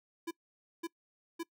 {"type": "tone bursts", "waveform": "square", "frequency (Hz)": 334.2, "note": "E4", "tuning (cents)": 24, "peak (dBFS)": -36, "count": 3, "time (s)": [0.27, 1.433], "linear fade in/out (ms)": 10, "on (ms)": 41, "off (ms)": 520, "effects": ["noise-tail reverb RT60 0.1 s tail -22 dB re dry"]}